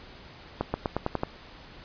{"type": "accelerating click train", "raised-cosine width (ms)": 1, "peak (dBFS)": -12, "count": 7, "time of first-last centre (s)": [0.61, 1.234], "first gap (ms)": 130, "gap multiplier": 0.91, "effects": ["pink hiss -48 dBFS RMS until 1.84 s", "resampled to 11025 Hz"]}